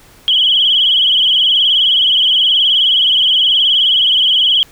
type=tone with vibrato; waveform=sine; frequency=3136 Hz; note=G7; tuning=in tune; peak=-8 dBFS; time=0.28-4.63 s; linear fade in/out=0 ms; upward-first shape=sine; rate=19 Hz; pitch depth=100 cents each way; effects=pink hiss -44 dBFS RMS until 4.71 s